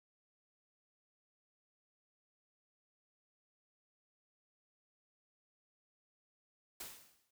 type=noise with exponential decay; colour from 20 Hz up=white; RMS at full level=-44 dBFS; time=6.8-7.31 s; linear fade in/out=5 ms; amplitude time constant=110 ms; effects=none